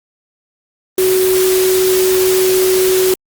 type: tone in noise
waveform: sine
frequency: 373.3 Hz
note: F#4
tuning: 15 cents sharp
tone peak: -10 dBFS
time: 0.98-3.14 s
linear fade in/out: 2 ms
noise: white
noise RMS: -19 dBFS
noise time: 0.98-3.14 s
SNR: +6 dB
effects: Opus 24 kbps